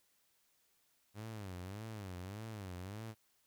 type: tone with vibrato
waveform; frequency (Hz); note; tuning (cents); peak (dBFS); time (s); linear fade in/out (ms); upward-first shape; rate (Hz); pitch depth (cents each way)
sawtooth; 100; G2; +35; -40; 1.14-3.15; 50; sine; 1.7; 200
effects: white hiss -75 dBFS RMS until 3.46 s